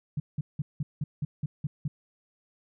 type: tone bursts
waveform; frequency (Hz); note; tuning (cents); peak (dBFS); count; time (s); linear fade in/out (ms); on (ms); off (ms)
sine; 146.4; D3; -5; -26; 9; 0.17-1.88; 5; 30; 180
effects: none